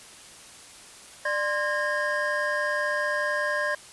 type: tone cluster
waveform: triangle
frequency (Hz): 595 / 1050 / 1631 / 1836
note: D5 / C6 / G#6 / A#6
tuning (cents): +22 / +6 / -32 / -27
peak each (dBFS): -27 / -30 / -26 / -31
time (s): 1.25-3.75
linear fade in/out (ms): 5
effects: white hiss -47 dBFS RMS until 3.92 s + resampled to 24000 Hz